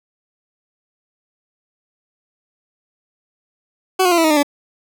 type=tone with pitch steps; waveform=20% pulse; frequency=375.2 / 358.9 / 343.3 / 328.3 / 314 / 300.4 / 287.3 Hz; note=F#4 / F4 / F4 / E4 / D#4 / D4 / D4; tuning=+24 / +47 / -30 / -7 / +16 / +39 / -38 cents; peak=-7 dBFS; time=3.99-4.431 s; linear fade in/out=10 ms; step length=63 ms; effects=none